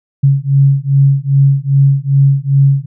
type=beating tone pair; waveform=sine; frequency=137 / 139.5 Hz; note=C#3 / C#3; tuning=-20 / +11 cents; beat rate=2.5 Hz; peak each=-10 dBFS; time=0.23-2.86 s; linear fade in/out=10 ms; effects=none